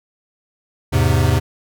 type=chord; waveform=square; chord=E augmented; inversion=none; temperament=equal; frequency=82.41 / 103.83 / 130.81 Hz; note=E2 / G#2 / B#2; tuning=0 / 0 / 0 cents; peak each=-18 dBFS; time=0.92-1.4 s; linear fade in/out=20 ms; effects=none